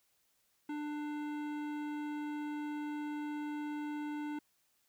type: tone with hard clipping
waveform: sine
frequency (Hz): 297.2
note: D4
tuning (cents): +21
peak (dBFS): -39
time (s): 0.69-4.39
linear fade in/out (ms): 5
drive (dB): 15
effects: white hiss -75 dBFS RMS until 4.88 s

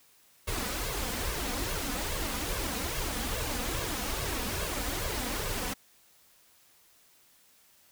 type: noise with flanger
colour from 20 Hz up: pink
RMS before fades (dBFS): -33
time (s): 0.47-5.74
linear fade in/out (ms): 10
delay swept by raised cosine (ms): 1.8 to 4.1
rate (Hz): 2.4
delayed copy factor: +0.65
effects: white hiss -62 dBFS RMS until 7.91 s

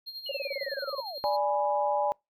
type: tone with tremolo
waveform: triangle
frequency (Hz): 4222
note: C8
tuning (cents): +15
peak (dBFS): -34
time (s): 0.06-1.37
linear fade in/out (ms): 20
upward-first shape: sine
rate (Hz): 11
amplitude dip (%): 65
type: linear sweep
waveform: sine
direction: down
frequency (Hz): 2960 to 523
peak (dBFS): -37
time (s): 0.26-1.18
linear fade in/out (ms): 2
type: tone bursts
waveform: sine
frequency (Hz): 554.4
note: C#5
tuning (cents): 0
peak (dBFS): -29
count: 14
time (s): 0.29-1.005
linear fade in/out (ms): 5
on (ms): 26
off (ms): 27
type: chord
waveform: sine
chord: G# diminished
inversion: second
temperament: equal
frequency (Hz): 587.3 / 830.6 / 987.8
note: D5 / G#5 / B5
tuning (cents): 0 / 0 / 0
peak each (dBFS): -28 / -27 / -33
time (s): 1.24-2.12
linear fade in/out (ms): 0
effects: noise-tail reverb RT60 0.2 s tail -26 dB re dry

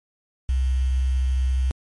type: tone with quantisation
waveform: sine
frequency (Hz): 64.6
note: C2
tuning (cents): -21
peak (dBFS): -18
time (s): 0.49-1.71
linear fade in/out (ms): 0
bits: 7
effects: MP3 48 kbps

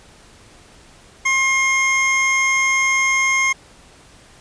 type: tone pair together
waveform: square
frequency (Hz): 1067 / 2134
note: C6 / C7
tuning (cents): +34 / +34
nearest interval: octave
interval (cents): 1200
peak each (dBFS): -23 / -16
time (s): 1.25-3.53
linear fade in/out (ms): 10
effects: pink hiss -47 dBFS RMS until 4.4 s + resampled to 22050 Hz

